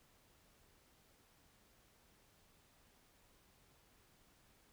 silence, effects pink hiss -70 dBFS RMS until 4.72 s

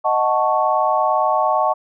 sine chord, D# half-diminished seventh, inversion none, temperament equal, 622.3 / 740 / 880 / 1108.7 Hz, D#5 / F#5 / A5 / C#6, 0 / 0 / 0 / 0 cents, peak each -20 dBFS, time 0.04-1.74 s, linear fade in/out 20 ms, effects none

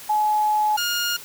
sine / 15% pulse tone pair in turn, 849 / 1421.1 Hz, G#5 / F6, +38 / +30 cents, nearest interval major sixth, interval 892 cents, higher second, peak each -17 / -15 dBFS, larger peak second, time 0.09-0.77 / 0.77-1.17 s, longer first, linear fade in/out 10 ms, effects white hiss -40 dBFS RMS until 1.24 s

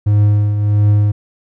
triangle tone with tremolo, 103.83 Hz, G#2, in tune, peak -5 dBFS, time 0.06-1.12 s, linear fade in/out 10 ms, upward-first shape triangle, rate 1.5 Hz, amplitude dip 55%, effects none

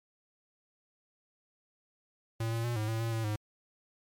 square tone with pitch steps, 113.5 / 114.9 / 119.5 / 107.5 / 112.4 / 114.7 / 112.7 / 105.9 Hz, A#2 / A#2 / A#2 / A2 / A2 / A#2 / A2 / G#2, -46 / -25 / +43 / -40 / +37 / -28 / +42 / +34 cents, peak -31 dBFS, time 2.4-3.36 s, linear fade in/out 5 ms, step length 120 ms, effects MP3 96 kbps

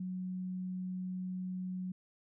sine tone, 184.1 Hz, F#3, 8 cents flat, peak -36 dBFS, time 0-1.92 s, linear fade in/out 5 ms, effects none

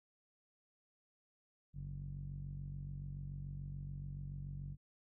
sawtooth tone with low-pass filter, 46.96 Hz, F#1, 26 cents sharp, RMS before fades -45 dBFS, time 1.73-4.77 s, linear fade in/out 50 ms, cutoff 150 Hz, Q 5.9, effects none

